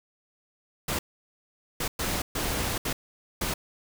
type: noise bursts at uneven times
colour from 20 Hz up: pink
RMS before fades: -29 dBFS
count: 6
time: 0.88-0.99 / 1.8-1.88 / 1.99-2.22 / 2.35-2.78 / 2.85-2.93 / 3.41-3.54 s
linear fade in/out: 5 ms
effects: none